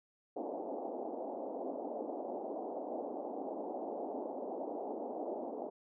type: band-pass noise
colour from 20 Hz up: white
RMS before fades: -41 dBFS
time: 0.36-5.7 s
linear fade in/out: 10 ms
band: 240 to 780 Hz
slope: 48 dB/octave
effects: none